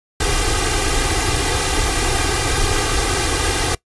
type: noise with comb filter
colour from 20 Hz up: pink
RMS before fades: -18 dBFS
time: 0.2-3.75 s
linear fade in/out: 5 ms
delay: 2.5 ms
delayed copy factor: +0.95
effects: noise-tail reverb RT60 0.1 s tail -21 dB re dry + resampled to 24000 Hz